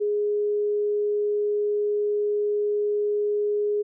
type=tone; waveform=sine; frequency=415.3 Hz; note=G#4; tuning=in tune; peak=-21 dBFS; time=0-3.83 s; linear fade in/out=20 ms; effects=none